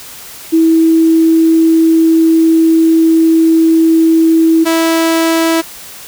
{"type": "tone pair in turn", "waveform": ["sine", "sawtooth"], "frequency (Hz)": [325.1, 327.7], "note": ["E4", "E4"], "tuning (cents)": [-24, -10], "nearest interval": "unison", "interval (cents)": 14, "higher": "second", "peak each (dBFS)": -5, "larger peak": "neither", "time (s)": [[0.52, 4.65], [4.65, 5.62]], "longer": "first", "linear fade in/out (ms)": 20, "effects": ["white hiss -31 dBFS RMS until 6.07 s"]}